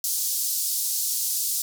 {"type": "band-pass noise", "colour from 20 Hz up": "white", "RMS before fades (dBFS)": -26, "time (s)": [0.04, 1.62], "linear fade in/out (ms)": 2, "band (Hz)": [4700, 16000], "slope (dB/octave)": 24, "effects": []}